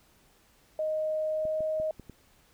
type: tone with pitch glide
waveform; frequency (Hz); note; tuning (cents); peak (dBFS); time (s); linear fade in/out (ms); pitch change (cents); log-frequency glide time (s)
sine; 622.3 to 625.9; D#5 to D#5; 0 to +10; -27; 0.79-1.91; 2; +10; 1.3-1.59
type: clicks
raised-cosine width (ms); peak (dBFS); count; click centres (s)
3; -31; 5; 1.453 / 1.606 / 1.8 / 1.997 / 2.097
effects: pink hiss -63 dBFS RMS until 2.53 s